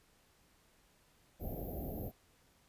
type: band-stop noise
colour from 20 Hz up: pink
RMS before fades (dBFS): -41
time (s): 1.39-2.12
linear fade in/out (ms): 50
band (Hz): 770 to 12000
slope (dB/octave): 96
effects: pink hiss -69 dBFS RMS until 2.68 s + resampled to 32000 Hz

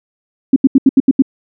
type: tone bursts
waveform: sine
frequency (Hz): 268.1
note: C4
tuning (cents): +42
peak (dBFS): -3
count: 7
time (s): 0.53-1.222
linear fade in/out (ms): 5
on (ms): 32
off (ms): 78
effects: none

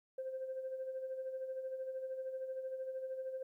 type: tone with tremolo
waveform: sine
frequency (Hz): 523.3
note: C5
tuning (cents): 0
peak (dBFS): -36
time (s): 0.18-3.43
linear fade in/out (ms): 5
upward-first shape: sine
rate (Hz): 13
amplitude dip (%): 55
effects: tanh soft clip ceiling -34 dBFS + 13-bit

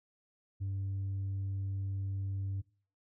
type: tone with tanh clipping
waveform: sine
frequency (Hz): 97.5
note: G2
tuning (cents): -9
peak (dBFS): -34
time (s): 0.6-2.62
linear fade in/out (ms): 20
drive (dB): 2
effects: noise-tail reverb RT60 0.4 s tail -20 dB re dry

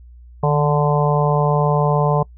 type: harmonic tone with a mistuned harmonic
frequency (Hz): 146.83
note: D3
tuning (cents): 0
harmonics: 1 / 3 / 4 / 5 / 6 / 7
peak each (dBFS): -16 / -21 / -22 / -23 / -24 / -24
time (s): 0.43-2.23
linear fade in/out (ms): 5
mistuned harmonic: 1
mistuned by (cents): +39
effects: noise-tail reverb RT60 0.1 s tail -24 dB re dry + added 60 Hz sine -39 dBFS peak until 2.37 s

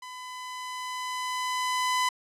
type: tone with level ramp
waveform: sawtooth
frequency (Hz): 1006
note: B5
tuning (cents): +32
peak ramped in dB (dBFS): -36 to -19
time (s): 0.02-2.09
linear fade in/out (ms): 5
effects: low-pass 10000 Hz 12 dB/octave

